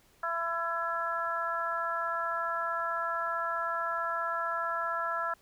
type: harmonic tone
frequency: 335.4 Hz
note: E4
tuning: 30 cents sharp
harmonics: 2 / 3 / 4 / 5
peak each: -37 / -37 / -32 / -37 dBFS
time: 0.23-5.34 s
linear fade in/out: 5 ms
effects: pink hiss -64 dBFS RMS until 5.41 s